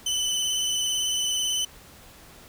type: tone with vibrato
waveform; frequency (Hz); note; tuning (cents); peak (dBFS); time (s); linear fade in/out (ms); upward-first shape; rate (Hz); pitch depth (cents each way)
25% pulse; 3014; F#7; +31; -20; 0.06-1.65; 5; square; 18; 20
effects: pink hiss -49 dBFS RMS until 2.48 s